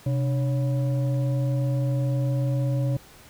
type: tone with frequency modulation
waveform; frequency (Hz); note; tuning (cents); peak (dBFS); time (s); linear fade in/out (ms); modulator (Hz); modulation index
sine; 130; C3; -11; -21; 0.06-2.97; 5; 427; 0.49
effects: pink hiss -50 dBFS RMS until 3.29 s